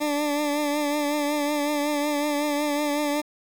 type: tone with vibrato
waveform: 20% pulse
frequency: 293.7 Hz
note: D4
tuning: in tune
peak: -18 dBFS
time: 0-3.22 s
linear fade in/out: 20 ms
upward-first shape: triangle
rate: 5.4 Hz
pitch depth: 45 cents each way
effects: 8-bit